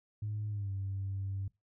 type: tone with pitch glide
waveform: sine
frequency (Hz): 105.6 to 97.4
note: G#2 to G2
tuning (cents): +29 to -11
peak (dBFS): -33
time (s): 0.22-1.48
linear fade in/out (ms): 5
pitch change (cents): -140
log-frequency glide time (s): 0.49-0.71
effects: noise-tail reverb RT60 0.2 s tail -22 dB re dry + tanh soft clip ceiling -30 dBFS